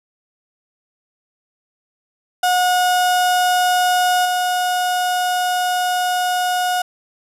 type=tone with level steps; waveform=35% pulse; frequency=725 Hz; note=F#5; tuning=35 cents flat; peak=-12 / -15 dBFS; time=2.43-6.82 s; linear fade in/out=5 ms; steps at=4.25 s; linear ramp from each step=5 ms; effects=resampled to 32000 Hz + 8-bit